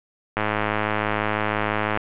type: click train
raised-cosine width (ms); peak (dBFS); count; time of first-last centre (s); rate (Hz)
0.5; -7; 171; 0.37-1.974; 106
effects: resampled to 8000 Hz + 7-bit